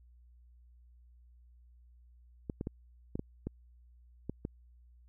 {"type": "clicks", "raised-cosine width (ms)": 3, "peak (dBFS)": -23, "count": 8, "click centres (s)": [2.498, 2.611, 2.671, 3.155, 3.194, 3.47, 4.296, 4.451], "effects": ["added 60 Hz sine -57 dBFS peak until 5.08 s"]}